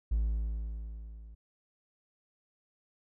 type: tone with level ramp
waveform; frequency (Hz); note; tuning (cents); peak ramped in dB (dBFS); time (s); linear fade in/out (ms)
triangle; 55; A1; 0; -22 to -45; 0.11-1.35; 10
effects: tanh soft clip ceiling -20 dBFS